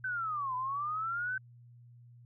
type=linear two-way sweep; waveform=sine; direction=down then up; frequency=1543 to 995 to 1543 Hz; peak=-32 dBFS; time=0.04-1.38 s; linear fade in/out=5 ms; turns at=0.55 s; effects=added 120 Hz sine -53 dBFS peak until 2.25 s